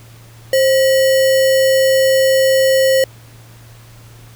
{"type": "tone with sample-and-hold", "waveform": "sine", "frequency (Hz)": 530, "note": "C5", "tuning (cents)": 22, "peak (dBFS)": -9, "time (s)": [0.53, 3.04], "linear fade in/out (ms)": 2, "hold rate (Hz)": 2450, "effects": ["added 115 Hz sine -39 dBFS peak until 4.35 s", "pink hiss -45 dBFS RMS until 4.35 s"]}